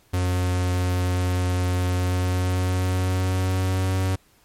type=tone with pitch glide; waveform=45% pulse; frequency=90.5 to 93.8 Hz; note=F#2 to F#2; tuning=-38 to +24 cents; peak=-20 dBFS; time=0.13-4.16 s; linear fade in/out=10 ms; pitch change=+62 cents; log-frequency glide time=1.95-3.9 s; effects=pink hiss -59 dBFS RMS until 4.44 s + MP3 64 kbps